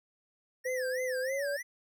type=tone with vibrato; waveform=square; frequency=1805 Hz; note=A6; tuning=44 cents sharp; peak=-37 dBFS; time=0.64-1.63 s; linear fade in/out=20 ms; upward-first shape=sine; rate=3.2 Hz; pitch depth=240 cents each way
type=tone with pitch glide; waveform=sine; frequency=510 to 569.2 Hz; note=C5 to C#5; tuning=-44 to +46 cents; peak=-31 dBFS; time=0.65-1.57 s; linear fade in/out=10 ms; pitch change=+190 cents; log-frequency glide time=1.22-1.43 s
effects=none